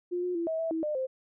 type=tone with pitch steps; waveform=sine; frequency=354.3 / 359.3 / 337.6 / 643 / 654 / 323.4 / 603 / 522 Hz; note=F4 / F4 / E4 / E5 / E5 / E4 / D5 / C5; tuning=+25 / +49 / +41 / -43 / -14 / -33 / +46 / -4 cents; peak=-28 dBFS; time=0.11-1.07 s; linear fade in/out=20 ms; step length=120 ms; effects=none